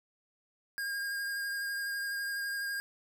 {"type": "tone with vibrato", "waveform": "square", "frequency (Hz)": 1618, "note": "G#6", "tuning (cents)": -46, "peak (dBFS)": -34, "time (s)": [0.78, 2.8], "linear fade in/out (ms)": 0, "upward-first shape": "sine", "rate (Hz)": 12, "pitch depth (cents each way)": 13, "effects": []}